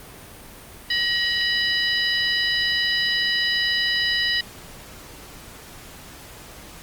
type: harmonic tone with a mistuned harmonic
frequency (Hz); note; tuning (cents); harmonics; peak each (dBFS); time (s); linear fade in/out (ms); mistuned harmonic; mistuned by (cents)
987.8; B5; 0; 2 / 3 / 4 / 5; -23 / -25 / -26 / -27; 0.9-4.41; 5; 2; -70
effects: pink hiss -42 dBFS RMS until 6.82 s + Opus 32 kbps